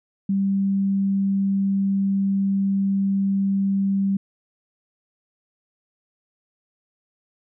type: tone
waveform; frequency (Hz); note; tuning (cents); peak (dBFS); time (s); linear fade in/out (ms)
sine; 196; G3; 0; -18; 0.29-4.17; 5
effects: none